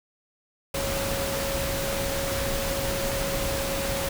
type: tone in noise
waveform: sine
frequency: 550 Hz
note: C#5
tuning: 14 cents flat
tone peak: -30 dBFS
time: 0.74-4.09 s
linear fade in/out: 5 ms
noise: pink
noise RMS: -29 dBFS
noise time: 0.74-4.09 s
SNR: -4 dB
effects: none